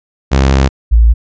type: tone pair in turn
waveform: sawtooth / sine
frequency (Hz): 67.2 / 56.62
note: C2 / A#1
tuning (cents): +47 / -50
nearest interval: minor third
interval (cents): 297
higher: first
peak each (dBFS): -3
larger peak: neither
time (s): 0.31-0.69 / 0.91-1.14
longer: first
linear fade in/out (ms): 20
effects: resampled to 16000 Hz